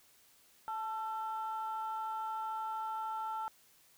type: tone pair together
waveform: sine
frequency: 878 / 1343.4 Hz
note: A5 / E6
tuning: -4 / +32 cents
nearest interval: perfect fifth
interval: 736 cents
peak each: -36 / -40 dBFS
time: 0.68-3.48 s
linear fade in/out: 0 ms
effects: tanh soft clip ceiling -30 dBFS + white hiss -65 dBFS RMS until 3.97 s